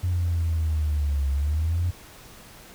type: linear two-way sweep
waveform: sine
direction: down then up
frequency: 90.2 to 68 to 90.2 Hz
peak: -20 dBFS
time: 0.03-1.91 s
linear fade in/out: 10 ms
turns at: 1.31 s
effects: tanh soft clip ceiling -17 dBFS + pink hiss -47 dBFS RMS until 2.74 s